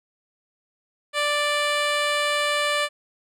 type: tone with low-pass filter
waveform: 10% pulse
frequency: 587.3 Hz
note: D5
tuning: in tune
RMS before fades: -23 dBFS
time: 1.13-2.89 s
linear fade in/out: 50 ms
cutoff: 10000 Hz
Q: 0.54
effects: none